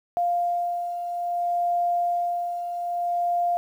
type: beating tone pair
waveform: sine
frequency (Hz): 698.5 / 699.1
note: F5 / F5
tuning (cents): 0 / +2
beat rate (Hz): 0.6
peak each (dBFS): -31 / -23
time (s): 0.17-3.57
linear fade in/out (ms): 0
effects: 9-bit